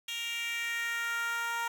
10% pulse tone with high-pass filter sweep, 466.2 Hz, A#4, in tune, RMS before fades -34 dBFS, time 0.08-1.68 s, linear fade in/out 5 ms, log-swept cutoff 3100 to 990 Hz, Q 3, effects 9-bit

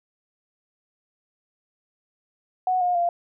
sine tone with pitch steps, 739 / 715.5 / 692.7 Hz, F#5 / F5 / F5, -2 / +42 / -14 cents, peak -19 dBFS, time 2.67-3.09 s, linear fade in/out 2 ms, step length 140 ms, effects none

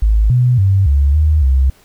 sine tone with pitch steps, 53.5 / 124.3 / 96.9 / 70.4 / 76.7 / 66.3 Hz, A1 / B2 / G2 / C#2 / D#2 / C2, -48 / +12 / -20 / +27 / -24 / +23 cents, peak -8 dBFS, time 0.02-1.7 s, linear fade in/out 5 ms, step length 280 ms, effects pink hiss -49 dBFS RMS until 1.84 s

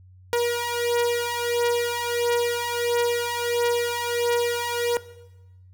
sawtooth beating tone pair, 476.1 / 477.6 Hz, A#4 / A#4, +37 / +42 cents, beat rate 1.5 Hz, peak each -22 / -21 dBFS, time 0.33-4.97 s, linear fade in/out 0 ms, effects noise-tail reverb RT60 1.0 s tail -17 dB re dry + added 92 Hz sine -47 dBFS peak until 5.73 s

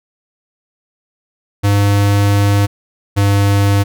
square tone pair in turn, 101.1 / 100.34 Hz, G#2 / G2, -46 / +41 cents, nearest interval unison, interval 13 cents, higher first, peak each -10 dBFS, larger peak neither, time 1.63-2.67 / 3.16-3.84 s, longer first, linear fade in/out 20 ms, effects none

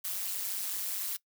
blue noise with amplitude modulation, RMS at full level -31 dBFS, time 0.04-1.17 s, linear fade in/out 10 ms, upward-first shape sine, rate 195 Hz, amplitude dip 95%, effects noise-tail reverb RT60 0.1 s tail -20 dB re dry

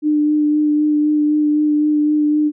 sine tone with vibrato, 300 Hz, D4, 37 cents sharp, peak -12 dBFS, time 0.02-2.52 s, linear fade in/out 50 ms, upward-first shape sine, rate 3.9 Hz, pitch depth 14 cents each way, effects none

